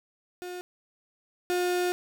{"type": "tone pair in turn", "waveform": "35% pulse", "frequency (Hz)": [359, 357.7], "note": ["F4", "F4"], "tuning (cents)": [48, 41], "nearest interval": "unison", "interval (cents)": 7, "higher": "first", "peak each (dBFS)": [-34, -23], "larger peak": "second", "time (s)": [[0.42, 0.61], [1.5, 1.92]], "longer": "second", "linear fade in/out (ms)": 0, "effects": []}